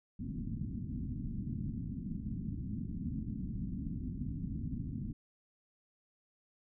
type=low-pass noise; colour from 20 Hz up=white; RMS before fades=-39 dBFS; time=0.19-5.13 s; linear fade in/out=10 ms; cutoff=260 Hz; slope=48 dB/octave; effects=none